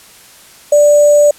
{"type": "tone with sample-and-hold", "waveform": "sine", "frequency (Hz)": 587, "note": "D5", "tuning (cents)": -1, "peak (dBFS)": -4, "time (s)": [0.72, 1.31], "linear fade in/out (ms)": 5, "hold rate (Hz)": 7350, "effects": ["white hiss -40 dBFS RMS until 1.38 s", "low-pass 12000 Hz 12 dB/octave"]}